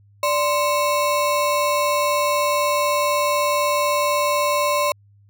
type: ring-modulated tone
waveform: square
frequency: 814 Hz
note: G#5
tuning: 35 cents flat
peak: -15 dBFS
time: 0.23-4.92 s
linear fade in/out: 2 ms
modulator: 228 Hz
effects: added 101 Hz sine -50 dBFS peak until 5.29 s